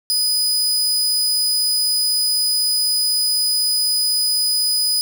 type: tone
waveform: sawtooth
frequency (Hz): 4978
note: D#8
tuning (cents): 0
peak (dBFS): -13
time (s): 0.1-5.01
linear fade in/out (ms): 0
effects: 7-bit